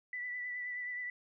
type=tone with vibrato; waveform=sine; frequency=1975.5 Hz; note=B6; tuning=in tune; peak=-37 dBFS; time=0.13-1.1 s; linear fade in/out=2 ms; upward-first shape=triangle; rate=9.5 Hz; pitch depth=28 cents each way; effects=none